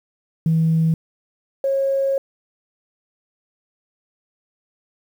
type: tone pair in turn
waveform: sine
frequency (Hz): 161.9 / 544.6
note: E3 / C#5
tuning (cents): -31 / -31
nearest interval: octave + major sixth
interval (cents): 2100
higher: second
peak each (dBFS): -13 / -16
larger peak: first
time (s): 0.46-0.94 / 1.64-2.18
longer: second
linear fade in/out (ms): 2
effects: tanh soft clip ceiling -10 dBFS + 8-bit